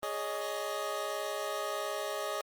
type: chord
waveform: 25% pulse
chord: Ab suspended fourth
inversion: none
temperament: equal with one note detuned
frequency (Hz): 415.3 / 560.8 / 622.3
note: Ab4 / Db5 / Eb5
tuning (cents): 0 / +20 / 0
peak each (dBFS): -36 / -35 / -33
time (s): 0.03-2.41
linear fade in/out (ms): 0
effects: Opus 32 kbps